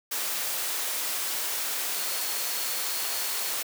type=tone in noise; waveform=sine; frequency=4345 Hz; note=C#8; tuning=35 cents flat; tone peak=-40 dBFS; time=1.95-3.52 s; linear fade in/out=10 ms; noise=white; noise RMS=-30 dBFS; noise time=0.11-3.63 s; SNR=-13 dB; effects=high-pass 400 Hz 12 dB/octave